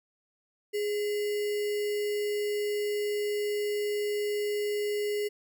sine tone with sample-and-hold, 415.6 Hz, G#4, 1 cent sharp, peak -27 dBFS, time 0.73-5.29 s, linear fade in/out 20 ms, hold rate 2450 Hz, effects none

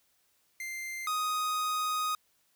45% pulse tone pair in turn, 2091 / 1248.4 Hz, C7 / D#6, -2 / +5 cents, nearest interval major sixth, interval 893 cents, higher first, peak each -36 / -29 dBFS, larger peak second, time 0.6-1.07 / 1.07-2.15 s, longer second, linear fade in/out 2 ms, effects white hiss -71 dBFS RMS until 2.55 s

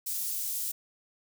white high-pass noise, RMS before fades -33 dBFS, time 0.06-0.72 s, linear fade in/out 10 ms, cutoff 6900 Hz, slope 12 dB/octave, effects none

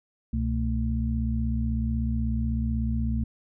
sine tone cluster, 67 / 123.2 / 224.5 Hz, C2 / B2 / A3, +42 / -4 / +35 cents, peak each -26 / -31 / -29 dBFS, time 0.33-3.24 s, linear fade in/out 5 ms, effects none

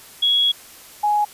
sine tone pair in turn, 3338 / 834.5 Hz, G#7 / G#5, +8 / +8 cents, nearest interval 2 octaves, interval 2400 cents, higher first, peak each -14 / -15 dBFS, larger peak first, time 0.22-0.52 / 1.03-1.25 s, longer first, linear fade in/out 10 ms, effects white hiss -43 dBFS RMS until 1.33 s + resampled to 32000 Hz

